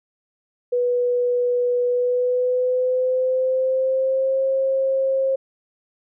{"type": "tone with pitch glide", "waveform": "sine", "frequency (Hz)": [490.1, 534.5], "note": ["B4", "C5"], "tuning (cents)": [-13, 37], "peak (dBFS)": -17, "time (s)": [0.72, 5.36], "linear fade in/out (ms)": 10, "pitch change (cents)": 150, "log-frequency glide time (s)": [1.86, 4.43], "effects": []}